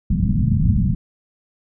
white low-pass noise, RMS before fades -17 dBFS, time 0.1-0.95 s, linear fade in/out 5 ms, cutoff 210 Hz, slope 48 dB/octave, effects none

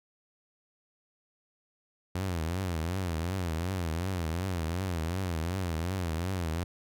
sawtooth tone with vibrato, 87.2 Hz, F2, 2 cents flat, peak -26 dBFS, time 2.15-6.64 s, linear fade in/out 5 ms, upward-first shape triangle, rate 2.7 Hz, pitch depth 200 cents each way, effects none

